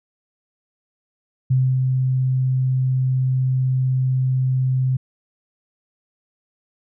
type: tone with ADSR envelope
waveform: sine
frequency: 129.7 Hz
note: C3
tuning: 15 cents flat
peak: -13 dBFS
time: 1.5-4.97 s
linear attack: 11 ms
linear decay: 260 ms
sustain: -3 dB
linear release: 8 ms
effects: none